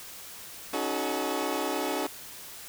20% pulse chord, D# half-diminished seventh, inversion third, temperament equal with one note detuned, 277.2 / 311.1 / 370 / 430.2 Hz, C#4 / D#4 / F#4 / A4, 0 / 0 / 0 / -39 cents, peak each -29 dBFS, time 0.73-2.07 s, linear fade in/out 5 ms, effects white hiss -44 dBFS RMS until 2.68 s

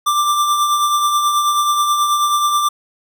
square tone with tremolo, 1181 Hz, D6, 9 cents sharp, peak -12 dBFS, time 0.06-2.69 s, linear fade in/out 10 ms, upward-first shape triangle, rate 9.3 Hz, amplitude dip 45%, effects none

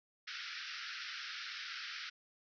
pink band-pass noise, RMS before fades -45 dBFS, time 0.27-2.1 s, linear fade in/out 10 ms, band 1300 to 5600 Hz, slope 96 dB/octave, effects none

